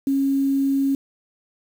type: tone with quantisation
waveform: sine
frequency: 274 Hz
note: C#4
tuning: 20 cents flat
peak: -17 dBFS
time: 0.07-0.95 s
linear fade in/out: 2 ms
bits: 7
effects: none